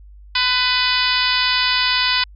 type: harmonic tone with a mistuned harmonic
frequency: 498.8 Hz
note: B4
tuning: 17 cents sharp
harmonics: 2 / 3 / 4 / 5 / 6 / 7 / 8 / 9 / 10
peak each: -24 / -24 / -24 / -24 / -24 / -24 / -24 / -24 / -24 dBFS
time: 0.35-2.24 s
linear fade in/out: 5 ms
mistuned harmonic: 2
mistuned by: +20 cents
effects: added 50 Hz sine -39 dBFS peak until 2.35 s